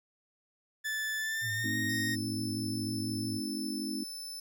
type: tone with pitch glide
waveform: 40% pulse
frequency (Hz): 1747 to 1861.6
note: A6 to A#6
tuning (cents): -13 to -3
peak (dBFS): -31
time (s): 0.84-2.16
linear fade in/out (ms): 20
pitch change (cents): +110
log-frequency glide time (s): 1.19-1.77
type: tone with vibrato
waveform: sine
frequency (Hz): 110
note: A2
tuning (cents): 0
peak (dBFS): -37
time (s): 1.41-3.41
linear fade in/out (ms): 50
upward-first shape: triangle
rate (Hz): 6.1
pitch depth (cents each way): 110
type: chord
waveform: sine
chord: A diminished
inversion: none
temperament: just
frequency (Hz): 220 / 264 / 316.8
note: A3 / C4 / Eb4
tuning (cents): 0 / +16 / +31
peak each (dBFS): -38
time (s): 1.64-4.04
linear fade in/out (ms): 5
type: tone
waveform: sawtooth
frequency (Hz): 5274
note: E8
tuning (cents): 0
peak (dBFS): -37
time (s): 1.89-4.4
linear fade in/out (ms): 5
effects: none